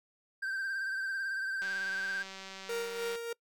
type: tone with vibrato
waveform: triangle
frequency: 1568 Hz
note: G6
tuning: in tune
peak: -31 dBFS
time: 0.42-2.23 s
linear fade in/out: 10 ms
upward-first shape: triangle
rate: 18 Hz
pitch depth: 50 cents each way
type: click train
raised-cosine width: 0.2 ms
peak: -28 dBFS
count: 296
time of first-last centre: 1.62-3.156 s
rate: 192 Hz
type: tone with tremolo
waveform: 45% pulse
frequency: 466.4 Hz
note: A#4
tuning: 1 cent sharp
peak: -32 dBFS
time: 2.69-3.33 s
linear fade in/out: 5 ms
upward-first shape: sine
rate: 3.3 Hz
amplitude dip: 50%
effects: noise-tail reverb RT60 0.1 s tail -25 dB re dry